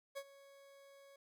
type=tone with ADSR envelope; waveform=40% pulse; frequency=554.4 Hz; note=C#5; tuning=in tune; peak=-40 dBFS; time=0.15-1.16 s; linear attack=24 ms; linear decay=58 ms; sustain=-18 dB; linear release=3 ms; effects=none